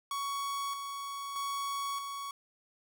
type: tone with tremolo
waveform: 45% pulse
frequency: 1118 Hz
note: C#6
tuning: 14 cents sharp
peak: -33 dBFS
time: 0.11-2.31 s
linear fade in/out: 2 ms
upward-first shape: square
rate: 0.8 Hz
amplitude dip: 40%
effects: none